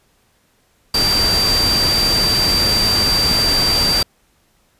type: tone in noise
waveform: sine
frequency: 4696 Hz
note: D8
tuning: 1 cent flat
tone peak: -14 dBFS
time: 0.94-4.03 s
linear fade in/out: 5 ms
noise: pink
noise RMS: -20 dBFS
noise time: 0.94-4.03 s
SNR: +3 dB
effects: pink hiss -59 dBFS RMS until 4.79 s + resampled to 32000 Hz